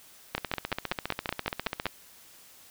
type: two click trains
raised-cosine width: 0.3 ms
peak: -11 / -14 dBFS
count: 9 / 23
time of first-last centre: 0.35-1.857 / 0.38-1.866 s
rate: 5.31 / 14.8 Hz
effects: white hiss -54 dBFS RMS until 2.7 s